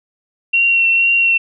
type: tone with vibrato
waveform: sine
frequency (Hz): 2733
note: F7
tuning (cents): -38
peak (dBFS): -10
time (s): 0.53-1.38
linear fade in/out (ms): 10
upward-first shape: triangle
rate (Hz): 2.1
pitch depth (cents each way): 20
effects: none